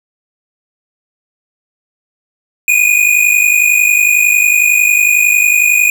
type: tone pair together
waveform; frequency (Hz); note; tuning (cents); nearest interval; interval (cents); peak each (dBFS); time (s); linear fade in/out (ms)
square; 2438 / 2489; D#7 / D#7; -36 / 0; unison; 36; -11; 2.68-5.9; 2
effects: none